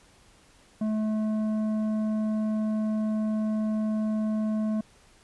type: tone with tanh clipping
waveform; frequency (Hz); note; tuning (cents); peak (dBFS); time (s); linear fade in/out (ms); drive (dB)
sine; 215.9; A3; -33; -26; 0.81-4.81; 5; 9
effects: pink hiss -58 dBFS RMS until 5.23 s + resampled to 24000 Hz